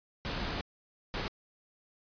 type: noise bursts at uneven times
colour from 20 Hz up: pink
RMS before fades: -35 dBFS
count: 2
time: 0.25-0.61 / 1.14-1.28 s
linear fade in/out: 0 ms
effects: resampled to 11025 Hz